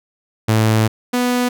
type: tone pair in turn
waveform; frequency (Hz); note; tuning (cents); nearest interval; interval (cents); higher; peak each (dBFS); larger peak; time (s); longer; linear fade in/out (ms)
sawtooth; 110 / 246.7; A2 / B3; 0 / -2; octave + major second; 1398; second; -8 / -11; first; 0.48-0.88 / 1.13-1.49; first; 10
effects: none

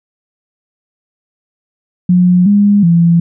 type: tone with pitch steps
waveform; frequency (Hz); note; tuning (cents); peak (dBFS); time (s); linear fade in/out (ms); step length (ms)
sine; 179.5 / 203.8 / 169.4; F3 / G#3 / E3; +48 / -32 / +48; -5; 2.09-3.2; 5; 370
effects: none

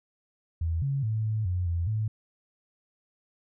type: tone with pitch steps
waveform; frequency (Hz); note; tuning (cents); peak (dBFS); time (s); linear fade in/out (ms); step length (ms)
sine; 82.4 / 138.1 / 109.6 / 108.8 / 89.9 / 85.3 / 108.5; E2 / C#3 / A2 / A2 / F#2 / F2 / A2; 0 / -6 / -6 / -19 / -49 / -40 / -24; -25; 0.61-2.08; 5; 210
effects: none

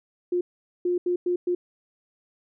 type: tone bursts at uneven times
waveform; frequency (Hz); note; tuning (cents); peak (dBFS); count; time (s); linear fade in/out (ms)
sine; 355.1; F4; +29; -21; 5; 0.32-0.41 / 0.85-0.98 / 1.06-1.16 / 1.26-1.36 / 1.47-1.55; 5
effects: none

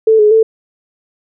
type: tone with pitch steps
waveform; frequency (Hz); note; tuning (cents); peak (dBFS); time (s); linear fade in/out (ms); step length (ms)
sine; 441.7 / 421.9 / 444.1; A4 / G#4 / A4; +7 / +27 / +16; -5; 0.07-0.43; 5; 120
effects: none

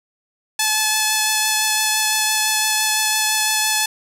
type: tone with vibrato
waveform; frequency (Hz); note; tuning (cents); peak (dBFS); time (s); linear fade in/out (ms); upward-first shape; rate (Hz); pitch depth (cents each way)
5% pulse; 863; A5; -34; -4; 0.59-3.86; 5; triangle; 5.9; 11
effects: none

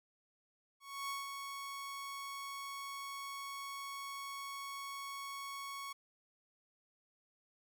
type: tone with ADSR envelope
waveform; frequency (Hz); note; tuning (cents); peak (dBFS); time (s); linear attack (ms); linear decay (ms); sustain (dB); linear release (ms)
sawtooth; 1108.7; C#6; 0; -34; 0.8-5.93; 290; 170; -5; 9
effects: none

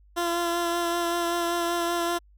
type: tone with vibrato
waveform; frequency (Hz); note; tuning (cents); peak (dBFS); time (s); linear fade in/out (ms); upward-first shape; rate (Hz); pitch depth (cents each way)
15% pulse; 343.1; F4; -31; -18; 0.16-2.19; 20; sine; 5.2; 17
effects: added 50 Hz sine -53 dBFS peak until 2.37 s

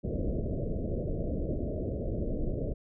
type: low-pass noise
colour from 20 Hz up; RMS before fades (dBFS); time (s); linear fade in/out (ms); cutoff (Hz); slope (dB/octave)
pink; -32; 0.03-2.74; 20; 640; 96
effects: none

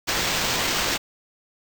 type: noise with sample-and-hold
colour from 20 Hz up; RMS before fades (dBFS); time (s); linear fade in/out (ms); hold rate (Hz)
violet; -24; 0.07-0.98; 20; 11025
effects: none

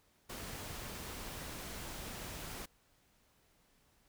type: noise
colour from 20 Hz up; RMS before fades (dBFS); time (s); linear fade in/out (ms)
pink; -45; 0.29-2.66; 10
effects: pink hiss -71 dBFS RMS until 4.08 s

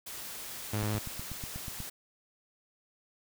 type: noise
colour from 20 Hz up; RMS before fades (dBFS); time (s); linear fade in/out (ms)
white; -42; 0.06-1.9; 10
type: tone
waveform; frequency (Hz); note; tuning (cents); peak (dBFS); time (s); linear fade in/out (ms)
sawtooth; 106; G#2; +36; -26; 0.73-0.99; 5
type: click train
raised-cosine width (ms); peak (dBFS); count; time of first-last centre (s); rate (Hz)
5; -28; 9; 0.83-1.803; 8.22
effects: none

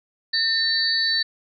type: tone cluster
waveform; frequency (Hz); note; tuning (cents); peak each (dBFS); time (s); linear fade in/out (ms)
sine; 1805 / 3967 / 4499; A6 / B7 / C#8; +44 / +7 / +25; -24 / -26 / -21; 0.33-1.23; 10
effects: none

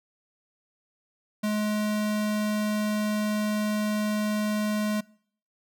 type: tone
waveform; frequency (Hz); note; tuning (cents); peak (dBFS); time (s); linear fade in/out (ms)
square; 211.3; G#3; +30; -25; 1.43-5.01; 10
effects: noise-tail reverb RT60 0.6 s tail -24 dB re dry

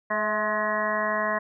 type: harmonic tone with a mistuned harmonic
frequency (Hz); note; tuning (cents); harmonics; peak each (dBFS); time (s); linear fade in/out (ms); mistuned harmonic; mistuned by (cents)
211.8; G#3; +34; 1 / 2 / 3 / 4 / 5 / 6 / 7 / 8 / 9; -35 / -38 / -28 / -39 / -28 / -39 / -38 / -32 / -31; 0.1-1.39; 10; 3; +32
effects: none

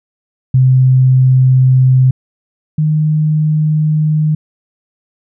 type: tone pair in turn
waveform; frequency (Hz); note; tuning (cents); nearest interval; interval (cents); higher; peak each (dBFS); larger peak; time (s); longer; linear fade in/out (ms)
sine; 129.7 / 153.8; C3 / D#3; -15 / -20; minor third; 295; second; -5 / -9; first; 0.54-2.11 / 2.78-4.35; neither; 5
effects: none

